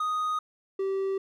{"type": "tone pair in turn", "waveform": "triangle", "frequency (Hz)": [1244.5, 387.4], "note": ["D#6", "G4"], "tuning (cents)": [0, -20], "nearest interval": "octave + minor sixth", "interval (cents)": 2020, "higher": "first", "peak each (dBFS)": -24, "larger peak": "neither", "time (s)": [[0, 0.39], [0.79, 1.18]], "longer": "neither", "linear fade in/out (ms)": 5, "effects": []}